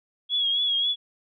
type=tone with vibrato; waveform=sine; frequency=3330 Hz; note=G#7; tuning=4 cents sharp; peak=-21 dBFS; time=0.29-0.96 s; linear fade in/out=50 ms; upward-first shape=triangle; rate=3.7 Hz; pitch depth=58 cents each way; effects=none